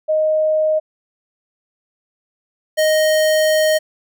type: tone pair in turn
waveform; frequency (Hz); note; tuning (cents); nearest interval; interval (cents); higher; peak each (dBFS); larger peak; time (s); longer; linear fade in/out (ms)
sine / square; 622.3 / 622.3; D#5 / D#5; 0 / 0; unison; 0; neither; -13; neither; 0.08-0.8 / 2.77-3.79; second; 20
effects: none